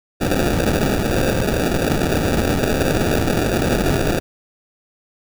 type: noise with sample-and-hold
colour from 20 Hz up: violet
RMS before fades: -18 dBFS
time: 0.2-4.2 s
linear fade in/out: 20 ms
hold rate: 1050 Hz
effects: none